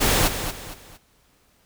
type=noise with echo; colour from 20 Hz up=pink; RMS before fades=-19 dBFS; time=0-0.29 s; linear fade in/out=20 ms; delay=230 ms; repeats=3; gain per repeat=-9 dB; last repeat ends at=0.98 s; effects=pink hiss -61 dBFS RMS until 1.65 s